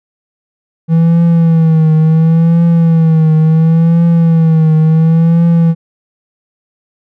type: tone with vibrato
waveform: triangle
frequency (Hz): 162.9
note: E3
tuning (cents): -20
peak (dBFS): -3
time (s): 0.88-5.75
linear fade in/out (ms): 50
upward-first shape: triangle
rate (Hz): 0.71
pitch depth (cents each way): 69
effects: none